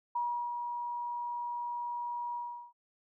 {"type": "tone with ADSR envelope", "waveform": "sine", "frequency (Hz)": 959, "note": "A#5", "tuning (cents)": 49, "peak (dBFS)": -29, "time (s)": [0.15, 2.73], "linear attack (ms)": 8, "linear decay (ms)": 350, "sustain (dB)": -5, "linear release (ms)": 380, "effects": []}